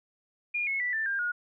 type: tone with pitch steps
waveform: sine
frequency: 2423 / 2184 / 1968.1 / 1773.7 / 1598.6 / 1440.7 Hz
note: D#7 / C#7 / B6 / A6 / G6 / F#6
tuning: -47 / -26 / -7 / +13 / +33 / -47 cents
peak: -27 dBFS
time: 0.54-1.32 s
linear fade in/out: 10 ms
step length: 130 ms
effects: none